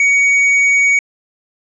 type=tone with hard clipping; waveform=sine; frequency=2245 Hz; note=C#7; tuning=21 cents sharp; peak=-10 dBFS; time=0-0.99 s; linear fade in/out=2 ms; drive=4 dB; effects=resampled to 22050 Hz